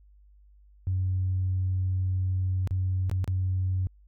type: tone with dropouts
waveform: sine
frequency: 93 Hz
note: F#2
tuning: 9 cents sharp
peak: -23 dBFS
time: 0.87-3.87 s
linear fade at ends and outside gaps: 0 ms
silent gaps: 2.674-2.709 / 3.097-3.114 / 3.243-3.277 s
effects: tanh soft clip ceiling -19 dBFS + added 50 Hz sine -53 dBFS peak until 4.07 s